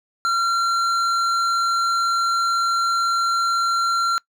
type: tone with hard clipping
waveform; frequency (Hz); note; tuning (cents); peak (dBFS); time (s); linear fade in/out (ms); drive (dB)
sine; 1369; F6; -35; -19; 0.25-4.18; 0; 10
effects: noise-tail reverb RT60 0.1 s tail -24 dB re dry